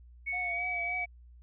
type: tone with pitch glide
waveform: sine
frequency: 2217 to 2278 Hz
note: C#7 to C#7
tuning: 0 to +47 cents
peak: -31 dBFS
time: 0.26-1.06 s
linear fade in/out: 20 ms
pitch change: +47 cents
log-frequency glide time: 0.48-0.61 s
type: tone with vibrato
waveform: triangle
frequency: 708 Hz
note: F5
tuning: 23 cents sharp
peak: -36 dBFS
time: 0.32-1.06 s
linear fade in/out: 20 ms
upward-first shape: triangle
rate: 3.5 Hz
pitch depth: 56 cents each way
effects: added 60 Hz sine -51 dBFS peak until 1.42 s + resampled to 8000 Hz